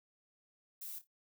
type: noise with echo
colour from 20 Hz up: violet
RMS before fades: -45 dBFS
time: 0.81-0.99 s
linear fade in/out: 10 ms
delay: 28 ms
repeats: 3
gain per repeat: -12 dB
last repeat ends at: 1.074 s
effects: none